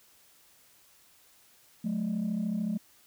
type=tone pair together; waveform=sine; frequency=182.3 / 215.9 Hz; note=F#3 / A3; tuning=-25 / -33 cents; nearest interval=minor third; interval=292 cents; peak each=-31 / -28 dBFS; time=1.84-2.78 s; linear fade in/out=10 ms; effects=tanh soft clip ceiling -25 dBFS + white hiss -61 dBFS RMS until 3.06 s

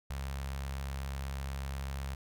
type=tone with notch filter; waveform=sawtooth; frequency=68.1 Hz; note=C#2; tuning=30 cents flat; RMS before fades=-38 dBFS; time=0.1-2.15 s; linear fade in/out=5 ms; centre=320 Hz; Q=0.58; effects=none

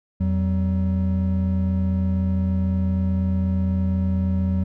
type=tone pair together; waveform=triangle; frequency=85.1 / 189.07 Hz; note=F2 / F#3; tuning=-44 / +38 cents; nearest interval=octave + major second; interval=1382 cents; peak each=-19 / -20 dBFS; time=0.2-4.64 s; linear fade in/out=10 ms; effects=none

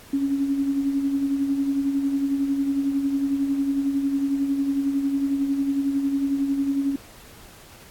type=tone with tremolo; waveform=sine; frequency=277.2 Hz; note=C#4; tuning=in tune; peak=-18 dBFS; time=0.13-6.96 s; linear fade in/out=5 ms; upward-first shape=sine; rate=11 Hz; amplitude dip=50%; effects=pink hiss -47 dBFS RMS until 7.9 s + AAC 64 kbps

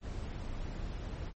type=noise; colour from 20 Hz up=brown; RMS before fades=-39 dBFS; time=0.01-1.33 s; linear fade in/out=50 ms; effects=MP3 32 kbps

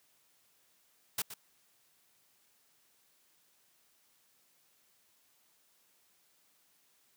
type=noise with echo; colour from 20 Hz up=white; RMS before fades=-33 dBFS; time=1.18-1.22 s; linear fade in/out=5 ms; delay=120 ms; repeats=1; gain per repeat=-12 dB; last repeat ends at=1.34 s; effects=white hiss -70 dBFS RMS until 7.16 s + high-pass 100 Hz 12 dB/octave

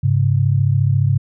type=tone pair together; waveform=sine; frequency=102.16 / 136.5 Hz; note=G#2 / C#3; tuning=-28 / -26 cents; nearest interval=perfect fourth; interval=502 cents; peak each=-15 dBFS; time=0.03-1.18 s; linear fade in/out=10 ms; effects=none

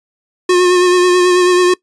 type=tone with vibrato; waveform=square; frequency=359.9 Hz; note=F#4; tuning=48 cents flat; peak=-8 dBFS; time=0.49-1.74 s; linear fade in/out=5 ms; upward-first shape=sine; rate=9.2 Hz; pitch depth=26 cents each way; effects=noise-tail reverb RT60 0.1 s tail -22 dB re dry + resampled to 22050 Hz

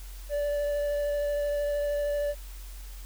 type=tone with vibrato; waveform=triangle; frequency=581 Hz; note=D5; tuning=19 cents flat; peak=-24 dBFS; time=0.29-2.35 s; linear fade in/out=50 ms; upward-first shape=sine; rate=13 Hz; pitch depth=10 cents each way; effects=added 45 Hz sine -39 dBFS peak until 3.05 s + white hiss -51 dBFS RMS until 3.05 s

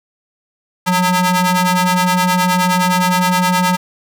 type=ring-modulated tone; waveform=sawtooth; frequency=365.2 Hz; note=F#4; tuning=23 cents flat; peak=-5 dBFS; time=0.86-3.77 s; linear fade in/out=20 ms; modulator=543 Hz; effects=none

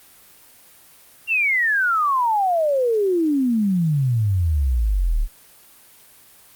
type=exponential sweep; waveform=sine; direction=down; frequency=2794 to 33.94 Hz; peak=-16 dBFS; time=1.27-5.28 s; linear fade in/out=50 ms; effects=white hiss -49 dBFS RMS until 6.55 s + Opus 32 kbps

